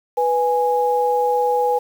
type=tone pair together; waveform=sine; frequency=493 / 829.1 Hz; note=B4 / G#5; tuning=-3 / -3 cents; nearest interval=major sixth; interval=900 cents; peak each=-18 dBFS; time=0.17-1.79 s; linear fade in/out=10 ms; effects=7-bit